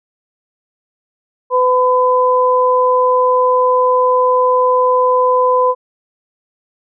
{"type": "tone pair together", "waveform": "sine", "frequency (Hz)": [504, 1008], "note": ["B4", "B5"], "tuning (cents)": [35, 35], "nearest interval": "octave", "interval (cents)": 1200, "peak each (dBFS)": -12, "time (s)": [1.5, 5.75], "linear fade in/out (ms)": 50, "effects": []}